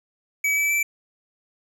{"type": "tone with pitch steps", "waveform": "square", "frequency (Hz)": [2282, 2305, 2327], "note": ["C#7", "D7", "D7"], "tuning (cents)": [50, -33, -17], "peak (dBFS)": -20, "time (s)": [0.44, 0.83], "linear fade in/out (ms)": 5, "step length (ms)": 130, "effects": []}